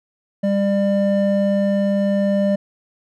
triangle tone pair together, 199.22 / 597 Hz, G3 / D5, +28 / +28 cents, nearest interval octave + perfect fifth, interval 1900 cents, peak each -15 / -17 dBFS, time 0.43-2.56 s, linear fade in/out 10 ms, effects none

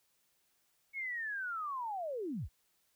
sine linear sweep, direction down, 2217 to 30.97 Hz, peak -36 dBFS, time 0.93-2.49 s, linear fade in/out 50 ms, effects white hiss -75 dBFS RMS until 2.95 s

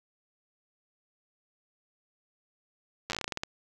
slowing click train, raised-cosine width 0.2 ms, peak -15 dBFS, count 13, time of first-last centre 3.1-3.435 s, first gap 9 ms, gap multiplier 1.19, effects none

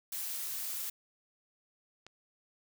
blue noise, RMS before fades -38 dBFS, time 0.12-0.9 s, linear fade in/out 5 ms
click, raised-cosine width 0.2 ms, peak -32 dBFS, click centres 2.066 s
effects none

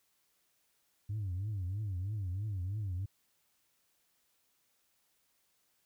sine tone with vibrato, 98 Hz, G2, in tune, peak -32 dBFS, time 1.09-3.06 s, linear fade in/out 10 ms, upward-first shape triangle, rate 3.1 Hz, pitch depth 210 cents each way, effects tanh soft clip ceiling -32 dBFS + white hiss -75 dBFS RMS until 5.85 s

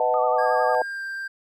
sine chord, B dominant seventh, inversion none, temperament equal with one note detuned, 500.2 / 622.3 / 740 / 880 Hz, B4 / D#5 / F#5 / A5, +22 / 0 / 0 / 0 cents, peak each -24 dBFS, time 0-0.82 s, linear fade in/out 2 ms
sine tone with vibrato, 1190 Hz, D6, 22 cents sharp, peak -28 dBFS, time 0.14-0.75 s, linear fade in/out 0 ms, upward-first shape sine, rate 11 Hz, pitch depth 73 cents each way
triangle tone with pitch glide, 1632 to 1581.9 Hz, G#6 to G6, -31 to +15 cents, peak -27 dBFS, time 0.38-1.28 s, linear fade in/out 10 ms, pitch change -54 cents, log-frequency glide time 0.62-1.04 s
effects none

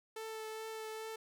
sawtooth tone with vibrato, 440 Hz, A4, in tune, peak -38 dBFS, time 0.16-1.16 s, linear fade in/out 5 ms, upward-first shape triangle, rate 2.4 Hz, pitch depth 15 cents each way, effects none

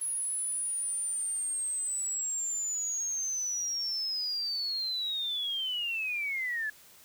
sine linear sweep, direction down, 10548 to 1690 Hz, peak -30 dBFS, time 0.01-6.7 s, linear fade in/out 5 ms, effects white hiss -56 dBFS RMS until 7.04 s

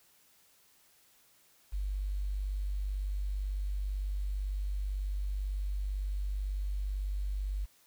sine tone with quantisation, 49 Hz, G1, in tune, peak -31 dBFS, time 1.72-7.66 s, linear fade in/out 20 ms, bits 10, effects white hiss -65 dBFS RMS until 7.86 s

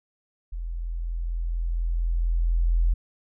sine tone with level ramp, 42.14 Hz, E1, 39 cents sharp, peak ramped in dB -29 to -17 dBFS, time 0.52-2.94 s, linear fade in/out 10 ms, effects none

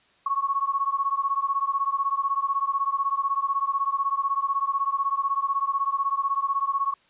sine beating tone pair, 1099 / 1115 Hz, C#6 / C#6, -15 / +10 cents, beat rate 16 Hz, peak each -25 / -26 dBFS, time 0.26-6.94 s, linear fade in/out 5 ms, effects white hiss -61 dBFS RMS until 7.09 s + resampled to 8000 Hz

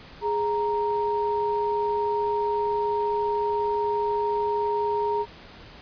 sine tone pair together, 415.3 / 932.3 Hz, G#4 / A#5, 0 / 0 cents, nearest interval octave + major second, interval 1400 cents, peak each -25 dBFS, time 0.21-5.26 s, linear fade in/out 50 ms, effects pink hiss -46 dBFS RMS until 5.81 s + resampled to 11025 Hz

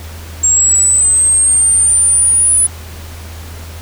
sine exponential sweep, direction up, 7500 to 10000 Hz, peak -7 dBFS, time 0.43-2.67 s, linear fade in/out 10 ms, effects added 81 Hz sine -27 dBFS peak until 3.81 s + pink hiss -34 dBFS RMS until 3.81 s

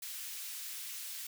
white high-pass noise, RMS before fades -43 dBFS, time 0.02-1.27 s, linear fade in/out 5 ms, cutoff 2100 Hz, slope 12 dB/octave, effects none

